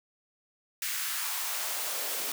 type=noise with high-pass filter sweep; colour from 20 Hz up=white; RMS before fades=-33 dBFS; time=0.82-2.32 s; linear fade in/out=2 ms; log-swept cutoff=1800 to 350 Hz; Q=1.5; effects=none